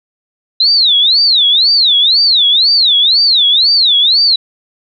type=tone with vibrato; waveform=sine; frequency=3931 Hz; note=B7; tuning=9 cents flat; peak=-6 dBFS; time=0.6-4.36 s; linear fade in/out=5 ms; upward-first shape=sine; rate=2 Hz; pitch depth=290 cents each way; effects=none